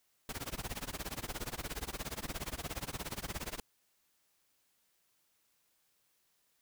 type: noise with tremolo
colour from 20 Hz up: pink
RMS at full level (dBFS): -38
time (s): 0.29-3.6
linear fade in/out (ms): 2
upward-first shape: sine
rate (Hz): 17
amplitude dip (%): 95
effects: white hiss -75 dBFS RMS until 6.61 s